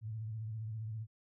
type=tone with vibrato; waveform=sine; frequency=110 Hz; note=A2; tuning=in tune; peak=-38 dBFS; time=0.01-1.07 s; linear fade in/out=50 ms; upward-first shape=sine; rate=15 Hz; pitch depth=63 cents each way; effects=none